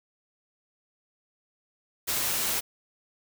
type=noise; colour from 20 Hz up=white; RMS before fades=-28 dBFS; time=2.07-2.61 s; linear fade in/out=20 ms; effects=none